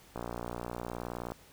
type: click train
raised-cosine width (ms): 1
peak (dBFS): -23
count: 70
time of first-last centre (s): 0.16-1.32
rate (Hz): 59.5
effects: pink hiss -58 dBFS RMS until 1.52 s